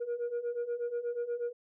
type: beating tone pair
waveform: sine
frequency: 472.3 / 480.6 Hz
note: A#4 / B4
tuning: +23 / -47 cents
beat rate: 8.3 Hz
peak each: -35 / -32 dBFS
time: 0-1.53 s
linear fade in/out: 20 ms
effects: tanh soft clip ceiling -29 dBFS